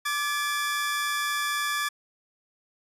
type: tone pair together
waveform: sawtooth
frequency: 1174.7 / 1710.2 Hz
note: D6 / A6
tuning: 0 / -50 cents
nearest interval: perfect fifth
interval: 650 cents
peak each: -25 dBFS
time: 0.05-1.89 s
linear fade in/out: 10 ms
effects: resampled to 32000 Hz